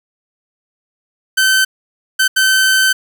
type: tone bursts at uneven times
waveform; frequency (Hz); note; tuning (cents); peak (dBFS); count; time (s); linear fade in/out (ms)
sawtooth; 1537; G6; -35; -6; 3; 1.37-1.65 / 2.19-2.28 / 2.36-2.93; 10
effects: none